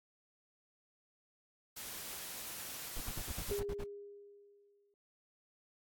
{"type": "noise", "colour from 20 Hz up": "white", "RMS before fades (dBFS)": -45, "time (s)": [1.76, 3.6], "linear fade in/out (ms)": 10}
{"type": "noise bursts", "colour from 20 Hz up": "brown", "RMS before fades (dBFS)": -40, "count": 9, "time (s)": [2.96, 3.84], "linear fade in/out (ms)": 5, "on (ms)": 48, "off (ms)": 56}
{"type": "tone with exponential decay", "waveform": "sine", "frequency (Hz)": 406.1, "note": "G#4", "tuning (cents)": -39, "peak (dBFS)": -33, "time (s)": [3.51, 4.94], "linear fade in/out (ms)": 1, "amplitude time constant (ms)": 310}
{"effects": ["AAC 64 kbps"]}